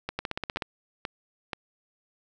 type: two click trains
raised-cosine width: 0.3 ms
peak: -15 / -14 dBFS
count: 4 / 8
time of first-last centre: 0.09-1.532 / 0.19-0.622 s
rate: 2.08 / 16.2 Hz
effects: none